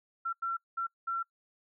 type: tone bursts at uneven times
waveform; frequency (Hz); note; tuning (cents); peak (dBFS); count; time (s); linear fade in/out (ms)
sine; 1356; E6; +49; -30; 4; 0.25-0.33 / 0.42-0.57 / 0.77-0.87 / 1.07-1.23; 10
effects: noise-tail reverb RT60 0.1 s tail -23 dB re dry